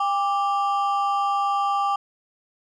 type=ring-modulated tone; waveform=triangle; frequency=987.8 Hz; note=B5; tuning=in tune; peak=-15 dBFS; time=0-1.96 s; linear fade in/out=5 ms; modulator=186 Hz; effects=resampled to 22050 Hz